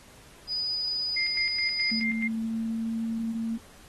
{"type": "tone", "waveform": "sine", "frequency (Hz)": 4957, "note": "D#8", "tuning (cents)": -7, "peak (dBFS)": -27, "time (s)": [0.47, 2.04], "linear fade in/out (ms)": 50}
{"type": "tone with tremolo", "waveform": "sine", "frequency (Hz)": 2103, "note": "C7", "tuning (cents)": 8, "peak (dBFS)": -26, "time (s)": [1.16, 2.28], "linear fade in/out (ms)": 10, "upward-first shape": "square", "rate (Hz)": 4.7, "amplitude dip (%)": 65}
{"type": "tone with pitch glide", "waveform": "sine", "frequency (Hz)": [223, 226.6], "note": ["A3", "A#3"], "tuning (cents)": [23, -49], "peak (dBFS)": -27, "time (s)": [1.91, 3.58], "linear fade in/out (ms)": 10, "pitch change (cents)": 28, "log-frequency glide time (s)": [2.02, 3]}
{"effects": ["pink hiss -53 dBFS RMS until 3.88 s", "AAC 32 kbps"]}